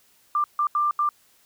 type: tone bursts at uneven times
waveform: sine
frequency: 1187 Hz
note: D6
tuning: 18 cents sharp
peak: -19 dBFS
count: 4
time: 0.35-0.44 / 0.59-0.67 / 0.75-0.91 / 0.99-1.09 s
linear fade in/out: 2 ms
effects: white hiss -60 dBFS RMS until 1.45 s